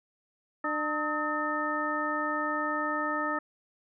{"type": "harmonic tone with a mistuned harmonic", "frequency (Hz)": 300, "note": "D4", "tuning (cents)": 37, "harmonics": [1, 2, 3, 4, 6], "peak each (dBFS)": [-35, -36, -37, -31, -34], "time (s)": [0.64, 3.39], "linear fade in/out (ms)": 5, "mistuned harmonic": 4, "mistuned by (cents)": 100, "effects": []}